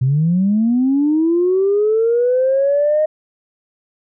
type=linear sweep; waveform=sine; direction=up; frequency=123.47 to 622.3 Hz; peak=-11 dBFS; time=0.01-3.06 s; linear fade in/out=10 ms; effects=tanh soft clip ceiling -7 dBFS